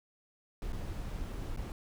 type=noise with dropouts; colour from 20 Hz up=brown; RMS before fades=-38 dBFS; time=0.62-1.72 s; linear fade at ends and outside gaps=1 ms; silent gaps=0.723-0.729 / 1.563-1.573 s; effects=none